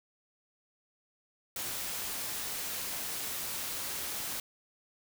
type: noise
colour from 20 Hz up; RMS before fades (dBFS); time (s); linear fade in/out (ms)
white; -37; 1.56-4.4; 2
effects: none